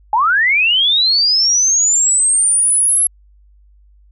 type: linear sweep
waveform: sine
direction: up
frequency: 814 to 11175 Hz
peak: -10 dBFS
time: 0.13-3.07 s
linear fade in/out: 2 ms
effects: added 50 Hz sine -45 dBFS peak until 4.11 s